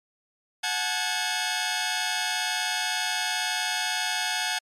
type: tone cluster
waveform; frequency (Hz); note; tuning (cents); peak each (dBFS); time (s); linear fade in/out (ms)
10% pulse; 732 / 866 / 1633; F#5 / A5 / G#6; -19 / -28 / -30; -21; 0.63-4.59; 10
effects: low-pass 9000 Hz 12 dB/octave + MP3 96 kbps